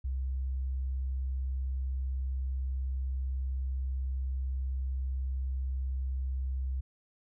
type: tone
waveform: sine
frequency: 65.41 Hz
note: C2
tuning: in tune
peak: -30 dBFS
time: 0.04-6.81 s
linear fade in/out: 10 ms
effects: none